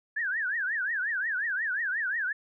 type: tone with vibrato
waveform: sine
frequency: 1661.2 Hz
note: G#6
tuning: in tune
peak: -27 dBFS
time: 0.16-2.33 s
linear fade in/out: 10 ms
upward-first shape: triangle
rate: 5.6 Hz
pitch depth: 260 cents each way
effects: none